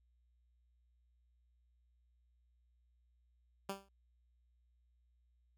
10% pulse tone with exponential decay, 196 Hz, G3, in tune, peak -28 dBFS, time 3.69-3.89 s, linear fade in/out 5 ms, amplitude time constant 43 ms, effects added 60 Hz sine -70 dBFS peak until 5.57 s

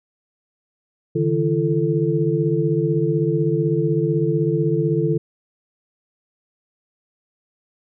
sine tone cluster, 143.5 / 159.4 / 338.4 / 440.8 Hz, D3 / D#3 / E4 / A4, -40 / +42 / +45 / +3 cents, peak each -22 dBFS, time 1.15-5.18 s, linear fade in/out 10 ms, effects none

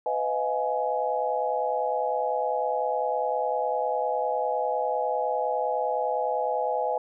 sine chord, F half-diminished seventh, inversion second, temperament just, 502.9 / 628.6 / 698.5 / 838.1 Hz, Cb5 / Eb5 / F5 / Ab5, +31 / +18 / 0 / +16 cents, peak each -29 / -30 / -32 / -28 dBFS, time 0.06-6.98 s, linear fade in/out 2 ms, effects none

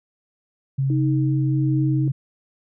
sine tone with vibrato, 134.6 Hz, C3, 49 cents sharp, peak -18 dBFS, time 0.78-2.12 s, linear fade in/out 10 ms, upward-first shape square, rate 4 Hz, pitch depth 9 cents each way
sine tone with tremolo, 312.5 Hz, D#4, 8 cents sharp, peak -21 dBFS, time 0.9-2.08 s, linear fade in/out 2 ms, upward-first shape triangle, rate 1.4 Hz, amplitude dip 40%
effects none

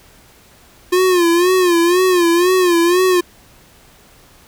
square tone with vibrato, 354.5 Hz, F4, 26 cents sharp, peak -11 dBFS, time 0.92-3.21 s, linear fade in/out 10 ms, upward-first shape sine, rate 2 Hz, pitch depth 91 cents each way, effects pink hiss -47 dBFS RMS until 4.47 s

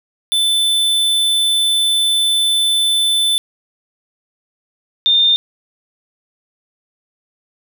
square / sine tone pair in turn, 3520 / 3619 Hz, A7 / A7, 0 / +48 cents, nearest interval unison, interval 48 cents, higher second, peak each -13 / -9 dBFS, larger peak second, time 0.32-3.38 / 5.06-5.36 s, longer first, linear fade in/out 0 ms, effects none

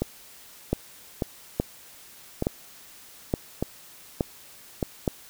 two click trains, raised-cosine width 2 ms, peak -9 / -11 dBFS, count 6 / 5, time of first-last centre 0.73-5.078 / 0.02-4.828 s, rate 1.15 / 0.832 Hz, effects white hiss -49 dBFS RMS until 5.29 s

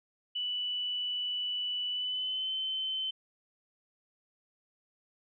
sine tone with pitch glide, 2967 to 3070 Hz, F#7 to G7, +4 to -37 cents, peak -31 dBFS, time 0.35-3.11 s, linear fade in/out 10 ms, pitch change +59 cents, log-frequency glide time 1.9-2.52 s, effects none

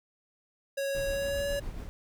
square tone with pitch glide, 552 to 566.5 Hz, C#5 to C#5, -7 to +37 cents, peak -30 dBFS, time 0.77-1.6 s, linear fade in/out 10 ms, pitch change +44 cents, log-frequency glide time 1.06-1.48 s
brown noise with tremolo, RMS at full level -37 dBFS, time 0.95-1.89 s, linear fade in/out 0 ms, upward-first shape triangle, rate 7.3 Hz, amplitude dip 40%
effects none

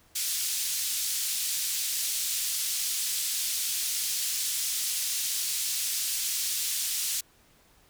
white band-pass noise, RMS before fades -30 dBFS, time 0.15-7.21 s, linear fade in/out 10 ms, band 3600 to 11000 Hz, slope 12 dB/octave, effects pink hiss -61 dBFS RMS until 7.89 s

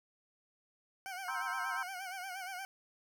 20% pulse tone with vibrato, 750 Hz, F#5, 23 cents sharp, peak -36 dBFS, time 1.06-2.65 s, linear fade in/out 0 ms, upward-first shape sine, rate 8.5 Hz, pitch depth 85 cents each way
sine chord, C dominant seventh, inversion third, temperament just, 941.9 / 1046.5 / 1308.1 / 1569.8 Hz, Bb5 / C6 / E6 / G6, +18 / 0 / -14 / +2 cents, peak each -43 / -42 / -41 / -39 dBFS, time 1.28-1.83 s, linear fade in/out 2 ms
effects none

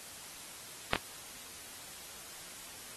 clicks, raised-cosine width 0.3 ms, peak -9 / -16 dBFS, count 2, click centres 0.934 / 0.958 s, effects white hiss -48 dBFS RMS until 2.96 s + AAC 32 kbps

